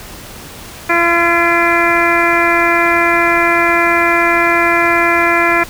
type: harmonic tone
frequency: 341 Hz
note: F4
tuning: 41 cents flat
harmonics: 1 / 2 / 3 / 4 / 5 / 6 / 7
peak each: -17 / -17 / -17 / -17 / -17 / -17 / -17 dBFS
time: 0.89-5.64 s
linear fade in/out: 10 ms
effects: pink hiss -32 dBFS RMS until 5.69 s